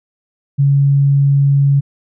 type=tone; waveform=sine; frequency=140 Hz; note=C#3; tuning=18 cents sharp; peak=-8 dBFS; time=0.58-1.81 s; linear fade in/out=20 ms; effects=none